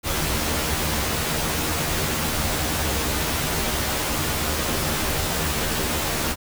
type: noise with comb filter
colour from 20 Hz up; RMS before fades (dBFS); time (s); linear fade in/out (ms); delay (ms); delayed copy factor
pink; -24; 0.03-6.36; 50; 13; +0.8
effects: none